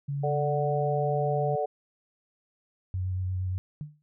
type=tone with pitch glide; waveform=sine; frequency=141.2 to 142.1 Hz; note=C#3 to C#3; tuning=+32 to +43 cents; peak=-28 dBFS; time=0.08-1.56 s; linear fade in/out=10 ms; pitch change=+11 cents; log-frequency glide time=0.32-0.45 s
type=chord; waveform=sine; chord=D major; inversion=second; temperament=equal; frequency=440 / 587.3 / 740 Hz; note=A4 / D5 / F#5; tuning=0 / 0 / 0 cents; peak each=-30 dBFS; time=0.23-1.66 s; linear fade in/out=10 ms
type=tone with vibrato; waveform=sine; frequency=92.5 Hz; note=F#2; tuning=in tune; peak=-27 dBFS; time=2.94-3.58 s; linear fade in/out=0 ms; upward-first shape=square; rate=8.6 Hz; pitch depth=14 cents each way
type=tone with exponential decay; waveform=sine; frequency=149.6 Hz; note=D3; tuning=32 cents sharp; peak=-30 dBFS; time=3.81-4.02 s; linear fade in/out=0 ms; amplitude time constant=44 ms
effects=none